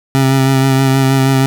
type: tone with vibrato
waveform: 25% pulse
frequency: 134 Hz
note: C3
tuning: 42 cents sharp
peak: -5 dBFS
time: 0.15-1.46 s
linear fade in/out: 0 ms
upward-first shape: sine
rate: 6.3 Hz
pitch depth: 21 cents each way
effects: none